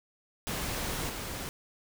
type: noise with level steps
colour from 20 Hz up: pink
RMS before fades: -34 / -38 dBFS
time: 0.47-1.49 s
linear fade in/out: 0 ms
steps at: 1.09 s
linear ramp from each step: 2 ms
effects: none